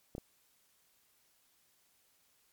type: clicks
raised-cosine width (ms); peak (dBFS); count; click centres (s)
2; -28; 2; 0.151 / 0.181
effects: white hiss -71 dBFS RMS until 2.52 s + MP3 96 kbps